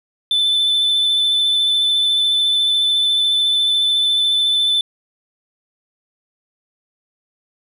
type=tone with vibrato; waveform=sine; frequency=3520 Hz; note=A7; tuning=in tune; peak=-11 dBFS; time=0.31-4.81 s; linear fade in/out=2 ms; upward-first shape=triangle; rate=14 Hz; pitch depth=19 cents each way; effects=tanh soft clip ceiling -12 dBFS